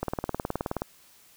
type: click train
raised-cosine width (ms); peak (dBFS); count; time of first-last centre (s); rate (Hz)
1; -14; 16; 0.03-0.819; 19
effects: white hiss -57 dBFS RMS until 1.36 s